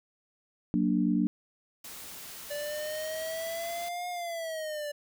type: chord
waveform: sine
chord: Gb augmented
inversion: none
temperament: equal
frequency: 185 / 233.1 / 293.7 Hz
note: Gb3 / Bb3 / D4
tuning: 0 / 0 / 0 cents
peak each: -28 dBFS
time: 0.74-1.27 s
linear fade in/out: 0 ms
type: noise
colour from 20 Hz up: white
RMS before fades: -44 dBFS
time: 1.84-3.89 s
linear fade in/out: 5 ms
type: exponential two-way sweep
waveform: square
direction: up then down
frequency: 581 to 716 to 581 Hz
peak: -34 dBFS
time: 2.5-4.92 s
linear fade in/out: 10 ms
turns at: 4.09 s
effects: none